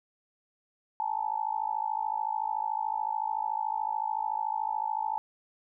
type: tone with amplitude modulation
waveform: sine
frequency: 872 Hz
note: A5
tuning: 16 cents flat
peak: -24 dBFS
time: 1-5.18 s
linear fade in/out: 0 ms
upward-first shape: sine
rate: 53.7 Hz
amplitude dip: 100%
effects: none